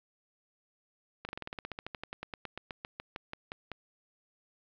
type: slowing click train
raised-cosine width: 0.3 ms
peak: -22 dBFS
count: 26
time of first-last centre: 1.25-3.717 s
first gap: 39 ms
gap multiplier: 1.07
effects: low-pass 4000 Hz 12 dB/octave + 10-bit